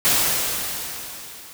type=noise with level ramp; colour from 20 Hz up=white; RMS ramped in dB=-17 to -42 dBFS; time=0.05-1.53 s; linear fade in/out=0 ms; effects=none